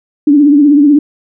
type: tone with vibrato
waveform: sine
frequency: 290.1 Hz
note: D4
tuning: 21 cents flat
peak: -3 dBFS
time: 0.27-0.99 s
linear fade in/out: 5 ms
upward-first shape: triangle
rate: 16 Hz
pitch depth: 93 cents each way
effects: none